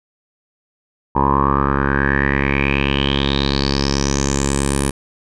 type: tone with low-pass filter sweep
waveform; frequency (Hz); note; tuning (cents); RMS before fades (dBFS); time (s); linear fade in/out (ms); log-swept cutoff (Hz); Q
10% pulse; 69.2; C#2; -2; -17; 1.15-4.91; 10; 930 to 10000; 7.5
effects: none